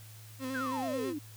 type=tone with vibrato; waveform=35% pulse; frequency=261.6 Hz; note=C4; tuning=in tune; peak=-33 dBFS; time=0.39-1.14 s; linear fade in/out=50 ms; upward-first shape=square; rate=9.2 Hz; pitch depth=31 cents each way
type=exponential sweep; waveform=sine; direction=down; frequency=1661.2 to 277.2 Hz; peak=-34 dBFS; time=0.54-1.19 s; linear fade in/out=10 ms
effects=added 108 Hz sine -49 dBFS peak until 1.36 s + white hiss -55 dBFS RMS until 1.36 s